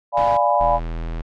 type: chord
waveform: sine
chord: D diminished seventh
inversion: none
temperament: equal with one note detuned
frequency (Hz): 587.3 / 698.5 / 830.6 / 991.8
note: D5 / F5 / Ab5 / Cb6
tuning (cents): 0 / 0 / 0 / +7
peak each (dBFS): -20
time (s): 0.12-0.8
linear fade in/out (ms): 50
type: noise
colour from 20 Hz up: pink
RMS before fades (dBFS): -31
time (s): 0.17-0.37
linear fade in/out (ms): 2
type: tone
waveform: square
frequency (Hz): 41.2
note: E1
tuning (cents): 0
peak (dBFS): -25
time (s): 0.6-1.22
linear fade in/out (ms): 10
effects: low-pass 3000 Hz 12 dB/octave